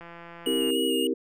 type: click train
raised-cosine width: 0.5 ms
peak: -29 dBFS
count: 119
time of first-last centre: 0.01-0.704 s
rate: 170 Hz
type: tone with vibrato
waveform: square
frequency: 2879 Hz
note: F#7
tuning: 48 cents flat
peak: -29 dBFS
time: 0.46-1.07 s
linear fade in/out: 2 ms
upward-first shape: square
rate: 3.4 Hz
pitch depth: 17 cents each way
type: chord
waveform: sine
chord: C dominant seventh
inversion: none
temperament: equal with one note detuned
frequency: 261.6 / 323.2 / 392 / 466.2 Hz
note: C4 / E4 / G4 / Bb4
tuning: 0 / -34 / 0 / 0 cents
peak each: -29 dBFS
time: 0.46-1.14 s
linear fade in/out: 10 ms
effects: none